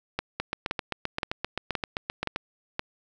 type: two click trains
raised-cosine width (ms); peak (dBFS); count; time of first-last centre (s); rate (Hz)
0.3; -12 / -11; 16 / 6; 0.4-2.361 / 0.19-2.794; 7.65 / 1.92
effects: none